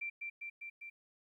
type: tone with echo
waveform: sine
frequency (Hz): 2354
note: D7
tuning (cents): +3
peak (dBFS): -37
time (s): 0.01-0.1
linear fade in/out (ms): 10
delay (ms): 200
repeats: 4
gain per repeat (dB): -2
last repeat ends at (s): 0.9
effects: 13-bit